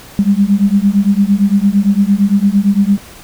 sine beating tone pair, 196 / 204.8 Hz, G3 / G#3, 0 / -24 cents, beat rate 8.8 Hz, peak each -11 dBFS, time 0.19-2.98 s, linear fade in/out 0 ms, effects pink hiss -36 dBFS RMS until 3.23 s

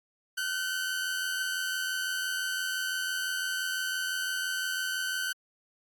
sawtooth tone pair together, 1444 / 1529.9 Hz, F#6 / G6, -43 / -43 cents, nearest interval minor second, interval 100 cents, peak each -34 / -27 dBFS, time 0.37-5.33 s, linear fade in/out 10 ms, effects AAC 64 kbps

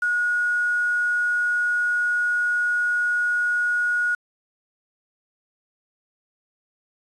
sine tone with quantisation, 1449 Hz, F#6, 37 cents flat, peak -19 dBFS, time 0.02-4.15 s, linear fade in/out 5 ms, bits 7, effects resampled to 24000 Hz

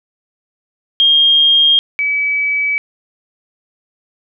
sine tone pair in turn, 3226 / 2288 Hz, G7 / D7, +49 / -46 cents, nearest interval tritone, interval 595 cents, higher first, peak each -7 / -13 dBFS, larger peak first, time 1-1.79 / 1.99-2.78 s, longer neither, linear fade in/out 0 ms, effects none

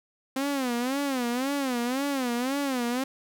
sawtooth tone with vibrato, 260 Hz, C4, 11 cents flat, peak -22 dBFS, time 0.36-3.04 s, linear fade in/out 5 ms, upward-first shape sine, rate 1.9 Hz, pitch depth 160 cents each way, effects none

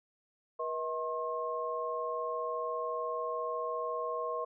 sine tone cluster, 482.9 / 637 / 1072 Hz, B4 / D#5 / C6, -39 / +41 / +42 cents, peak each -37 / -38 / -36 dBFS, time 0.59-4.45 s, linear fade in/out 10 ms, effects none

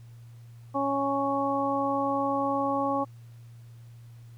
harmonic tone, 277.2 Hz, C#4, in tune, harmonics 1 / 2 / 3 / 4, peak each -30 / -30 / -30 / -30 dBFS, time 0.74-3.05 s, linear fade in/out 20 ms, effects added 117 Hz sine -45 dBFS peak until 4.37 s + pink hiss -64 dBFS RMS until 4.37 s

